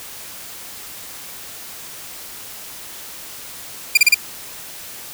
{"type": "tone bursts", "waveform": "sawtooth", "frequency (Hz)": 2398, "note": "D7", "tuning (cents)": 36, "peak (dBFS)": -4, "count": 4, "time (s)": [3.95, 4.145], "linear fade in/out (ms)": 5, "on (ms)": 24, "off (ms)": 33, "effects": ["white hiss -35 dBFS RMS until 5.13 s"]}